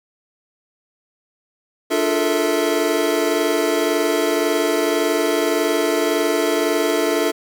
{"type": "tone cluster", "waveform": "square", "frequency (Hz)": [296.6, 348.8, 431, 452.8, 652], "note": ["D4", "F4", "A4", "A4", "E5"], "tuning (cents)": [17, -2, -36, 50, -19], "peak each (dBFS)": -24, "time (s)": [1.9, 7.32], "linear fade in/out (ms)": 20, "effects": []}